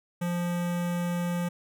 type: tone with notch filter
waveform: square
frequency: 174.61 Hz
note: F3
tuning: in tune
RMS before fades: -29 dBFS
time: 0.21-1.49 s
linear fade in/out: 10 ms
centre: 4500 Hz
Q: 1.6
effects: none